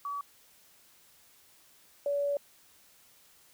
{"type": "tone pair in turn", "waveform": "sine", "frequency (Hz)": [1141, 570.5], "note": ["C#6", "C#5"], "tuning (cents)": [50, 50], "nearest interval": "octave", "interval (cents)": 1200, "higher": "first", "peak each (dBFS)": [-33, -27], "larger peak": "second", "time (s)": [[0.05, 0.21], [2.06, 2.37]], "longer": "second", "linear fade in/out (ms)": 2, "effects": ["white hiss -61 dBFS RMS until 3.53 s"]}